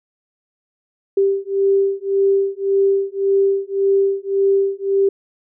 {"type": "beating tone pair", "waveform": "sine", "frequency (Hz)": [392, 393.8], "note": ["G4", "G4"], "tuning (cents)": [0, 8], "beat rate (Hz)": 1.8, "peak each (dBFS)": -17, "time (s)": [1.17, 5.09], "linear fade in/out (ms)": 5, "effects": []}